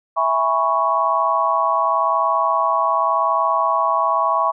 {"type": "chord", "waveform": "sine", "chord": "C# minor seventh", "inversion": "first", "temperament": "equal with one note detuned", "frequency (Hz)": [659.3, 822.5, 987.8, 1108.7], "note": ["E5", "G#5", "B5", "C#6"], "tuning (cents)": [0, -17, 0, 0], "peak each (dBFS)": [-22, -24, -21, -18], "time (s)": [0.16, 4.52], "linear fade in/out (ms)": 20, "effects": []}